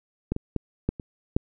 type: clicks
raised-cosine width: 3 ms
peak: -12 / -16 / -12 / -10 / -22 / -7 dBFS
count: 6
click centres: 0.32 / 0.364 / 0.563 / 0.89 / 0.998 / 1.365 s
effects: none